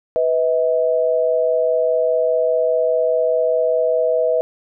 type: tone pair together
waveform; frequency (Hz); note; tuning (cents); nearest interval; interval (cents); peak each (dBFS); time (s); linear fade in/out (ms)
sine; 495.1 / 640; B4 / D#5; +4 / +49; major third; 445; -17; 0.16-4.41; 0
effects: none